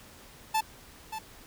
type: tone with echo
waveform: 45% pulse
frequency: 877 Hz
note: A5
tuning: 6 cents flat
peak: -24 dBFS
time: 0.54-0.61 s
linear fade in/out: 10 ms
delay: 580 ms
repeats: 1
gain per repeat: -10 dB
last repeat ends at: 1.19 s
effects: pink hiss -52 dBFS RMS until 1.46 s